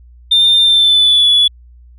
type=tone with pitch glide; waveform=sine; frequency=3604 to 3421 Hz; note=A7 to A7; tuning=+41 to -49 cents; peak=-5 dBFS; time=0.31-1.48 s; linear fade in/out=10 ms; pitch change=-90 cents; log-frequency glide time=0.61-1.28 s; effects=tanh soft clip ceiling -4 dBFS + added 60 Hz sine -38 dBFS peak until 1.98 s